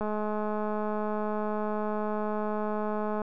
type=click train; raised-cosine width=1 ms; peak=-19 dBFS; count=681; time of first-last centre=0.01-3.218 s; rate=212 Hz; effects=none

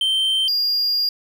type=tone pair in turn; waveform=triangle; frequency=3121 / 4821 Hz; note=G7 / D8; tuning=-8 / +45 cents; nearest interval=minor sixth; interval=753 cents; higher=second; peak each=-15 / -16 dBFS; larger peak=first; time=0.01-0.48 / 0.48-1.09 s; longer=second; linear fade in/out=2 ms; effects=none

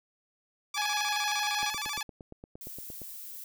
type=tone with vibrato; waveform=10% pulse; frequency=996 Hz; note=B5; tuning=14 cents sharp; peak=-24 dBFS; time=0.74-2.03 s; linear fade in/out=5 ms; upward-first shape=square; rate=13 Hz; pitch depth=270 cents each way
type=harmonic tone; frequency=833 Hz; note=G#5; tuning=5 cents sharp; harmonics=1 / 2 / 3 / 4 / 5 / 6 / 7; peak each=-33 / -36 / -38 / -39 / -40 / -41 / -41 dBFS; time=0.76-1.71 s; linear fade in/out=20 ms
type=click train; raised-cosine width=2 ms; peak=-31 dBFS; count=13; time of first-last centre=1.63-3.017 s; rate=8.65 Hz
type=noise; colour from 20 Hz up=violet; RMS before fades=-43 dBFS; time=2.61-3.44 s; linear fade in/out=2 ms
effects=none

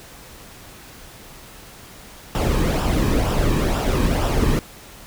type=noise with flanger; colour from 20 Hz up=brown; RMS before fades=-19 dBFS; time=2.35-4.59 s; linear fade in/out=0 ms; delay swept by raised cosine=0.46 to 1.46 ms; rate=2.1 Hz; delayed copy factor=-0.55; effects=pink hiss -42 dBFS RMS until 5.06 s

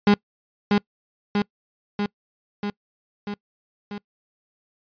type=tone with echo; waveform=35% pulse; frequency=204.7 Hz; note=G#3; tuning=25 cents flat; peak=-11 dBFS; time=0.07-0.14 s; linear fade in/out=2 ms; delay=640 ms; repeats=6; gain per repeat=-3 dB; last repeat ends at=3.98 s; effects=noise-tail reverb RT60 0.1 s tail -25 dB re dry + resampled to 11025 Hz

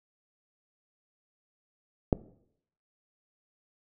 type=click; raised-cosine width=2 ms; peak=-8 dBFS; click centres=2.128 s; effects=noise-tail reverb RT60 0.7 s tail -19 dB re dry

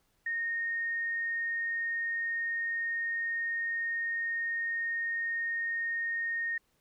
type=tone; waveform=sine; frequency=1849 Hz; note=A#6; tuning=15 cents flat; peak=-30 dBFS; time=0.26-6.58 s; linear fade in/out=5 ms; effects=pink hiss -73 dBFS RMS until 6.8 s

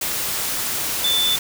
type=tone in noise; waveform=sine; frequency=3520 Hz; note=A7; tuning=in tune; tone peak=-17 dBFS; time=1.04-1.36 s; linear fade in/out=5 ms; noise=white; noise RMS=-24 dBFS; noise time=0.01-1.39 s; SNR=+4 dB; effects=none

